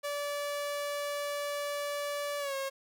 sawtooth tone with pitch glide, 578 to 542.4 Hz, D5 to C#5, -28 to -38 cents, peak -29 dBFS, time 0.03-2.7 s, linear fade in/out 20 ms, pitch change -110 cents, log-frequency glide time 2.39-2.55 s, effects none

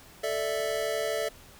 square chord, A suspended fourth, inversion none, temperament equal, 440 / 587.3 / 659.3 Hz, A4 / D5 / E5, 0 / 0 / 0 cents, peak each -33 / -33 / -33 dBFS, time 0.23-1.29 s, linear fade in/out 10 ms, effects pink hiss -52 dBFS RMS until 1.59 s

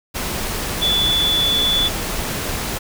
sine tone in noise, 3455 Hz, A7, 32 cents flat, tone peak -15 dBFS, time 0.81-1.89 s, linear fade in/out 20 ms, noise pink, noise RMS -24 dBFS, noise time 0.14-2.79 s, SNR +6 dB, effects none

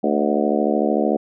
harmonic tone with a mistuned harmonic, 73.42 Hz, D2, in tune, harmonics 3 / 4 / 5 / 6 / 7 / 8 / 9 / 10, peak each -22 / -23 / -24 / -25 / -25 / -26 / -27 / -27 dBFS, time 0.03-1.17 s, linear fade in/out 10 ms, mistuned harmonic 9, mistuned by -34 cents, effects none

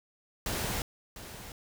pink noise with echo, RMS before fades -33 dBFS, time 0.46-0.82 s, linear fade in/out 2 ms, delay 700 ms, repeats 1, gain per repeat -12 dB, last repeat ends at 1.52 s, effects none

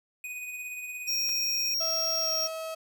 square tone with tremolo, 2489 Hz, D#7, in tune, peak -35 dBFS, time 0.24-1.74 s, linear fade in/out 2 ms, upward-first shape sine, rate 17 Hz, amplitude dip 35%
square tone, 5588 Hz, F8, in tune, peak -27 dBFS, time 1.07-2.48 s, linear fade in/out 20 ms
clicks, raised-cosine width 0.2 ms, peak -29 dBFS, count 2, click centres 1.29 / 1.294 s
35% pulse tone with pitch glide, 654 to 643.5 Hz, E5 to E5, -14 to -42 cents, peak -32 dBFS, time 1.8-2.75 s, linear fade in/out 10 ms, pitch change -28 cents, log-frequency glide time 2.2-2.32 s
effects none

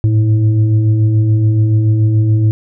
sine tone with frequency modulation, 110 Hz, A2, in tune, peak -8 dBFS, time 0.04-2.51 s, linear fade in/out 0 ms, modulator 213 Hz, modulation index 0.45, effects none

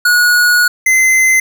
square tone pair in turn, 1455 / 2058 Hz, F#6 / C7, -29 / -29 cents, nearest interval tritone, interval 600 cents, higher second, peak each -8 dBFS, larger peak neither, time 0.05-0.68 / 0.86-1.4 s, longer first, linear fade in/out 5 ms, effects none

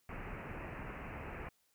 pink low-pass noise, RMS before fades -45 dBFS, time 0.09-1.49 s, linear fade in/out 2 ms, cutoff 2700 Hz, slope 96 dB/octave, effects white hiss -75 dBFS RMS until 1.74 s

